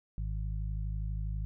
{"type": "harmonic tone", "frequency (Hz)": 52.3, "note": "G#1", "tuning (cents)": 13, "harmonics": [1, 2, 3], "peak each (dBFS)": [-33, -39, -43], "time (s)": [0.18, 1.45], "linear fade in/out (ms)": 0, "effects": []}